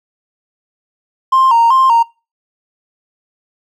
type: tone with vibrato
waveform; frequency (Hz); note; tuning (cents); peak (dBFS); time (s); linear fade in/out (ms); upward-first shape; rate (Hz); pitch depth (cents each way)
triangle; 987.8; B5; 0; -4; 1.32-2.03; 10; square; 2.6; 110
effects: noise-tail reverb RT60 0.3 s tail -26 dB re dry + tanh soft clip ceiling -2 dBFS